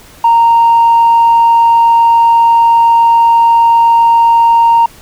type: tone with tanh clipping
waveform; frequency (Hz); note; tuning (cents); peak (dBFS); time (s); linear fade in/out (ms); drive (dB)
triangle; 927; A#5; -10; -4; 0.24-4.86; 5; 5
effects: pink hiss -38 dBFS RMS until 5.01 s